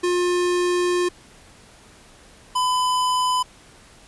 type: tone pair in turn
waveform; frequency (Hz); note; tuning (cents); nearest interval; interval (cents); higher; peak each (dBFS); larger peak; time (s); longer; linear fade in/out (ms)
square; 355.5 / 1005.5; F4 / B5; +31 / +31; octave + tritone; 1800; second; -19; neither; 0.03-1.09 / 2.55-3.43; first; 10
effects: pink hiss -49 dBFS RMS until 4.07 s + resampled to 24000 Hz